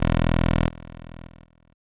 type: tone with level steps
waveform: 10% pulse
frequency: 41.2 Hz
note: E1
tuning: in tune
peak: -10 / -30 / -37 / -48 dBFS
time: 0-1.74 s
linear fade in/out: 10 ms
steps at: 0.68 / 1.27 / 1.45 s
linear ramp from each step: 2 ms
effects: resampled to 8000 Hz